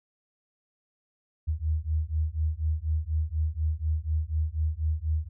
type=beating tone pair; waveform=sine; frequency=76.3 / 80.4 Hz; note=D#2 / E2; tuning=-33 / -43 cents; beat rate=4.1 Hz; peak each=-28 / -28 dBFS; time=1.47-5.29 s; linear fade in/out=20 ms; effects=none